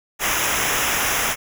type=noise with comb filter; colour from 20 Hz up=pink; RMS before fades=-21 dBFS; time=0.19-1.36 s; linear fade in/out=50 ms; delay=0.23 ms; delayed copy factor=-0.8; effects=none